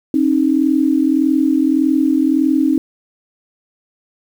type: tone pair together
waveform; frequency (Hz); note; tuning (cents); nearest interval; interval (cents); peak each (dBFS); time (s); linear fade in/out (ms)
sine; 269.4 / 311.1; C#4 / D#4; -49 / 0; major second; 249; -14; 0.14-2.78; 2
effects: 7-bit